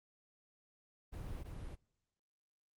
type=noise with echo; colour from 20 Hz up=brown; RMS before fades=-44 dBFS; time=1.12-1.44 s; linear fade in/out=20 ms; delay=320 ms; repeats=1; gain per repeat=-2 dB; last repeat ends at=1.76 s; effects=noise-tail reverb RT60 0.9 s tail -26 dB re dry + Opus 32 kbps